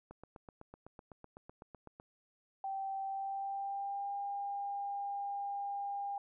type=click train; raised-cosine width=1 ms; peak=-36 dBFS; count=16; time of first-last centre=0.11-1.999 s; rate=7.94 Hz
type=tone with pitch glide; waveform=sine; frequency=778 to 803.1 Hz; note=G5 to G5; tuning=-13 to +42 cents; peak=-36 dBFS; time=2.64-6.18 s; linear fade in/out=2 ms; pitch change=+55 cents; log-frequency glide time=3.04-4.14 s
effects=none